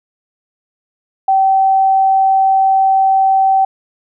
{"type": "tone", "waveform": "sine", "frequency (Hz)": 771, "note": "G5", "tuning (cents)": -29, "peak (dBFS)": -8, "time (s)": [1.28, 3.65], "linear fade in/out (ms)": 5, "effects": []}